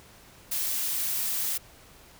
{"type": "noise", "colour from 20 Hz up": "blue", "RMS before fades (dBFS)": -29, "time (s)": [0.51, 1.58], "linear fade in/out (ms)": 10, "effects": ["pink hiss -53 dBFS RMS until 2.19 s"]}